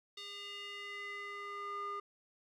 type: tone with band-pass filter sweep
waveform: square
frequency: 405.4 Hz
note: G#4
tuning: 42 cents flat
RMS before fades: -44 dBFS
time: 0.17-2 s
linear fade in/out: 5 ms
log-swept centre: 3700 to 1100 Hz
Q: 3.1
effects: none